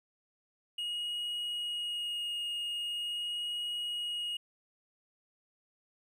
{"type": "tone with vibrato", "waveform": "triangle", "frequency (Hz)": 2876, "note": "F#7", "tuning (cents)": -50, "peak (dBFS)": -32, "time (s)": [0.78, 4.37], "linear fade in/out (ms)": 5, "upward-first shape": "sine", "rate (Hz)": 0.42, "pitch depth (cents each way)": 10, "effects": []}